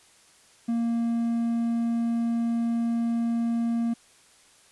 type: tone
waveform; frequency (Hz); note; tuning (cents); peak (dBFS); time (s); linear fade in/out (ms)
triangle; 232.5; A#3; -4; -21; 0.68-3.94; 10
effects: white hiss -57 dBFS RMS until 4.71 s + resampled to 24000 Hz